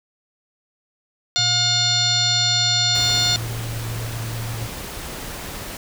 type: harmonic tone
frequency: 716 Hz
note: F5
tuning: 43 cents sharp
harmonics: 1 / 2 / 3 / 4 / 5 / 6 / 7 / 8 / 10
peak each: -31 / -29 / -32 / -32 / -21 / -20 / -32 / -27 / -28 dBFS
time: 1.36-3.36 s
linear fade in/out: 0 ms
type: tone with pitch glide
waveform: sine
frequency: 116.54 to 113.88 Hz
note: A#2 to A#2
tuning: 0 to -40 cents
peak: -26 dBFS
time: 1.38-4.67 s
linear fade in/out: 10 ms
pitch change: -40 cents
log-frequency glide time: 1.93-4.02 s
type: noise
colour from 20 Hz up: pink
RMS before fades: -32 dBFS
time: 2.95-5.77 s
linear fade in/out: 2 ms
effects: none